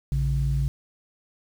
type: tone pair together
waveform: sine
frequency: 57.63 / 138.59 Hz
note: A#1 / C#3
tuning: -19 / 0 cents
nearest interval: octave + minor third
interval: 1519 cents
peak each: -23 dBFS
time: 0.12-0.68 s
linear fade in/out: 0 ms
effects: tanh soft clip ceiling -14 dBFS + 8-bit